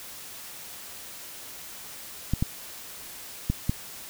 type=clicks; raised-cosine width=5 ms; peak=-11 dBFS; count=4; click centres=2.336 / 2.425 / 3.5 / 3.695 s; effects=white hiss -42 dBFS RMS until 4.09 s